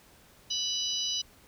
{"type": "harmonic tone", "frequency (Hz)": 987, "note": "B5", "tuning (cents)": -1, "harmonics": [3, 4, 5, 6], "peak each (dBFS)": [-33, -34, -35, -36], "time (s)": [0.5, 1.22], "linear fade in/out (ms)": 10, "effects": ["pink hiss -58 dBFS RMS until 1.47 s"]}